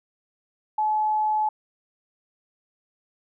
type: tone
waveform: sine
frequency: 857 Hz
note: A5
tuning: 46 cents flat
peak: -20 dBFS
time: 0.78-1.49 s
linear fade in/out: 5 ms
effects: none